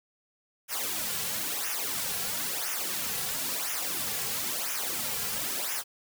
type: noise with flanger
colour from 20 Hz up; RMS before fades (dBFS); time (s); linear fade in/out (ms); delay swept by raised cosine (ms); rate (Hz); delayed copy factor
white; -32; 0.68-5.84; 50; 0.23 to 3.33; 0.99; -0.8
effects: none